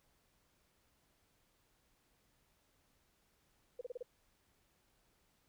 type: tone bursts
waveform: sine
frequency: 493.9 Hz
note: B4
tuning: in tune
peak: -40 dBFS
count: 5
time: 3.79-4.028 s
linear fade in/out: 5 ms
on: 22 ms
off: 32 ms
effects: pink hiss -75 dBFS RMS until 5.48 s